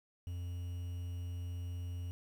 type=tone with quantisation; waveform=triangle; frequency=87.9 Hz; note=F2; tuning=12 cents sharp; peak=-36 dBFS; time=0.27-2.11 s; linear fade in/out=0 ms; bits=10; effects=none